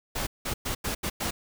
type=noise bursts at uneven times; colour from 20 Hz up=pink; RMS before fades=-30 dBFS; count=6; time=0.15-0.27 / 0.45-0.54 / 0.65-0.75 / 0.84-0.95 / 1.03-1.1 / 1.2-1.31 s; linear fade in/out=10 ms; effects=none